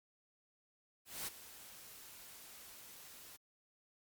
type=noise with ADSR envelope; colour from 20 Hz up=white; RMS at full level=-41 dBFS; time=1.05-3.37 s; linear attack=220 ms; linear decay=22 ms; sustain=-14 dB; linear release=14 ms; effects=Opus 48 kbps